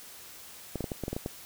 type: clicks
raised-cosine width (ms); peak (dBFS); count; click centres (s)
2; -19; 9; 0.757 / 0.807 / 0.842 / 0.918 / 1.037 / 1.081 / 1.13 / 1.165 / 1.261
effects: white hiss -48 dBFS RMS until 1.45 s